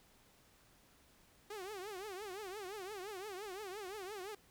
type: tone with vibrato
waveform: sawtooth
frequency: 395.7 Hz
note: G4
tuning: 16 cents sharp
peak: -40 dBFS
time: 1.5-4.35 s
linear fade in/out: 5 ms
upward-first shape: triangle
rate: 5.8 Hz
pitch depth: 200 cents each way
effects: pink hiss -67 dBFS RMS until 4.5 s